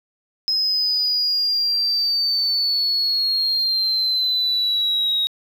sine exponential sweep, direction down, 5120 to 3783 Hz, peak -16 dBFS, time 0.48-5.27 s, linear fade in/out 0 ms, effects tanh soft clip ceiling -14 dBFS + 8-bit

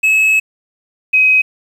triangle / sine tone pair in turn, 2581 / 2529 Hz, E7 / D#7, -37 / +28 cents, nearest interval unison, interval 35 cents, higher first, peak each -7 dBFS, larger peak neither, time 0.03-0.4 / 1.13-1.42 s, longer first, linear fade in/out 10 ms, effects 7-bit

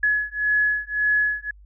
sine beating tone pair, 1694 / 1695.8 Hz, G#6 / G#6, +34 / +36 cents, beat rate 1.8 Hz, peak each -22 / -22 dBFS, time 0.03-1.51 s, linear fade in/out 5 ms, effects added 50 Hz sine -45 dBFS peak until 1.65 s

